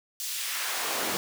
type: noise with high-pass filter sweep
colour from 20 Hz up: pink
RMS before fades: -31 dBFS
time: 0.2-1.17 s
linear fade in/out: 0 ms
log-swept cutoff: 5000 to 240 Hz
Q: 0.78
effects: none